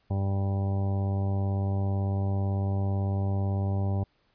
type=harmonic tone; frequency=98 Hz; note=G2; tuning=in tune; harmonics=1 / 2 / 3 / 4 / 5 / 6 / 7 / 8 / 9 / 10; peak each=-25 / -34 / -42 / -41 / -49 / -41 / -50 / -42 / -54 / -50 dBFS; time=0.1-4.04 s; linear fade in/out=10 ms; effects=pink hiss -69 dBFS RMS until 4.34 s + resampled to 11025 Hz